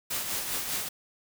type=noise with tremolo; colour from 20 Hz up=white; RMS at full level=-30 dBFS; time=0.1-0.89 s; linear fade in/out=10 ms; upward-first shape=triangle; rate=5 Hz; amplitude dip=50%; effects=none

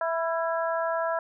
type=harmonic tone with a mistuned harmonic; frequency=329.6 Hz; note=E4; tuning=in tune; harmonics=2 / 3 / 4 / 5; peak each=-27 / -31 / -33 / -35 dBFS; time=0.01-1.19 s; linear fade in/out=2 ms; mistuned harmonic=4; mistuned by=+28 cents; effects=none

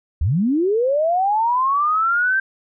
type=linear sweep; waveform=sine; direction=up; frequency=62.2 to 1580 Hz; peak=-15 dBFS; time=0.21-2.4 s; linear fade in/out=5 ms; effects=none

